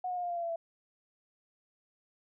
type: tone with pitch steps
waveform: sine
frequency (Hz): 732 / 722.3 / 712.8 / 703.4 / 694.1 / 685 / 675.9 / 667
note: F#5 / F#5 / F5 / F5 / F5 / F5 / E5 / E5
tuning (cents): -19 / -42 / +35 / +12 / -11 / -34 / +43 / +20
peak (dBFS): -32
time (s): 0.04-0.56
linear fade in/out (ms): 5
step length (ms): 65
effects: none